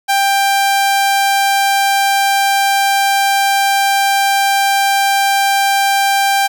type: tone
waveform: sawtooth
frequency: 790 Hz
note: G5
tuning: 13 cents sharp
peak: -7 dBFS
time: 0.08-6.48 s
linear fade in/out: 20 ms
effects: none